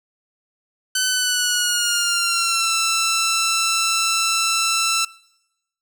10% pulse tone with pitch glide, 1514 to 1333.3 Hz, F#6 to E6, +39 to +19 cents, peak -9 dBFS, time 0.95-5.05 s, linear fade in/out 5 ms, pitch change -220 cents, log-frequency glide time 1.07-2.74 s, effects noise-tail reverb RT60 0.9 s tail -22 dB re dry

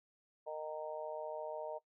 harmonic tone, 154.4 Hz, D#3, 13 cents flat, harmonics 3 / 4 / 5 / 6, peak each -46 / -42 / -50 / -48 dBFS, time 0.46-1.79 s, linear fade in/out 20 ms, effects noise-tail reverb RT60 0.1 s tail -18 dB re dry

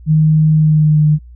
sine tone with pitch glide, 155.56 to 151.66 Hz, D#3 to D#3, 0 to -44 cents, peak -7 dBFS, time 0.06-1.19 s, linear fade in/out 50 ms, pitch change -44 cents, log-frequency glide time 0.54-1.03 s, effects added 60 Hz sine -34 dBFS peak until 1.35 s

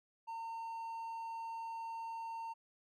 triangle tone, 911 Hz, A#5, 40 cents flat, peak -39 dBFS, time 0.27-2.54 s, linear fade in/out 20 ms, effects none

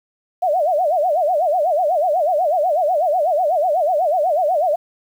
sine tone with vibrato, 659.3 Hz, E5, in tune, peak -14 dBFS, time 0.42-4.76 s, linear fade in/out 10 ms, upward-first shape sine, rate 8.1 Hz, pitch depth 230 cents each way, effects 8-bit

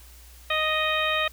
harmonic tone, 622.3 Hz, D#5, in tune, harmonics 1 / 2 / 3 / 4 / 5 / 6, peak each -29 / -28 / -29 / -28 / -32 / -31 dBFS, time 0.5-1.28 s, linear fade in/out 5 ms, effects added 60 Hz sine -47 dBFS peak until 1.32 s + white hiss -52 dBFS RMS until 1.32 s

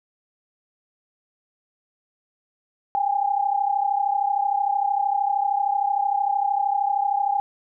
sine tone pair together, 797.5 / 830.6 Hz, G5 / G#5, +30 / 0 cents, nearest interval minor second, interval 70 cents, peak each -21 / -24 dBFS, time 2.95-7.4 s, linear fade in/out 0 ms, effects none

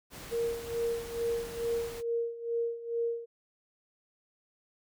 pink noise, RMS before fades -45 dBFS, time 0.1-2.03 s, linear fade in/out 50 ms
sine tone with tremolo, 466.2 Hz, A#4, in tune, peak -27 dBFS, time 0.31-3.26 s, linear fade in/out 20 ms, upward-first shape sine, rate 2.3 Hz, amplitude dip 80%
effects none

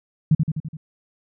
sine tone with echo, 155.6 Hz, D#3, in tune, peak -11 dBFS, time 0.31-0.35 s, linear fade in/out 5 ms, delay 84 ms, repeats 5, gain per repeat -4 dB, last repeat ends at 0.77 s, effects none

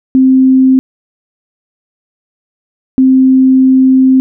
sine tone pair in turn, 261.6 / 261.6 Hz, C4 / C4, 0 / 0 cents, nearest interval unison, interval 0 cents, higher neither, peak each -3 dBFS, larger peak neither, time 0.15-0.79 / 2.98-4.2 s, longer second, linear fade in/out 0 ms, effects none

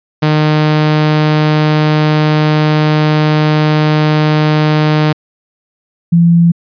sawtooth / sine tone pair in turn, 153 / 169.79 Hz, D#3 / F3, -29 / -49 cents, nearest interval major second, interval 180 cents, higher second, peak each -4 dBFS, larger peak neither, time 0.22-5.13 / 6.12-6.52 s, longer first, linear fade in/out 10 ms, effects resampled to 11025 Hz

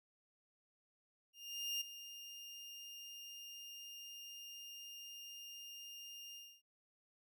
30% pulse tone with ADSR envelope, 2813 Hz, F7, 12 cents sharp, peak -34 dBFS, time 1.33-6.62 s, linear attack 480 ms, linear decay 10 ms, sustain -13 dB, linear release 270 ms, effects none

